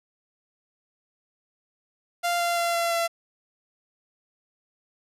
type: tone with pitch steps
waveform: sawtooth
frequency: 695 / 690.2 / 685.4 / 680.7 / 676 Hz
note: F5 / F5 / F5 / F5 / E5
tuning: -9 / -21 / -33 / -45 / +43 cents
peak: -19 dBFS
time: 2.23-3.08 s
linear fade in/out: 20 ms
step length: 170 ms
effects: resampled to 32000 Hz + 9-bit